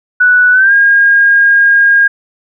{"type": "tone with pitch glide", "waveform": "sine", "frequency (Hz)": [1480, 1623.3], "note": ["F#6", "G#6"], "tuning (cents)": [0, -40], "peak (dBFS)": -4, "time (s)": [0.2, 2.08], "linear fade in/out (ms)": 10, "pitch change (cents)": 160, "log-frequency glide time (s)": [0.52, 0.73], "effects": []}